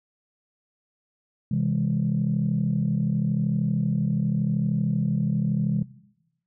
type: chord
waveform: sine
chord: C augmented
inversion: none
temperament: just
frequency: 130.81 / 163.52 / 204.4 Hz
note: C3 / E3 / G#3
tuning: 0 / -14 / -27 cents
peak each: -25 dBFS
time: 1.51-5.83 s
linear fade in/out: 5 ms
effects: noise-tail reverb RT60 0.9 s tail -19 dB re dry + tanh soft clip ceiling -14 dBFS